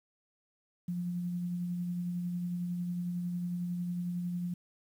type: tone with tremolo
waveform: sine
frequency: 176.2 Hz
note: F3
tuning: 16 cents sharp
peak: -31 dBFS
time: 0.88-4.54 s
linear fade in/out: 5 ms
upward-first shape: sine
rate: 11 Hz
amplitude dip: 25%
effects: 10-bit